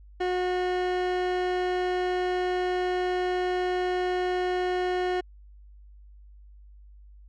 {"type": "tone", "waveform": "30% pulse", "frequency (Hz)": 363.2, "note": "F#4", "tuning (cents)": -32, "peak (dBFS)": -22, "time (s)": [0.2, 5.21], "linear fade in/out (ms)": 10, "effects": ["added 50 Hz sine -47 dBFS peak until 7.28 s", "low-pass 3000 Hz 12 dB/octave"]}